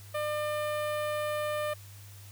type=tone with notch filter; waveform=sawtooth; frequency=600 Hz; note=D5; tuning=37 cents sharp; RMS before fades=-32 dBFS; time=0.14-1.74 s; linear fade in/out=10 ms; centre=5800 Hz; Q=0.63; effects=added 100 Hz sine -47 dBFS peak until 2.31 s + white hiss -54 dBFS RMS until 2.31 s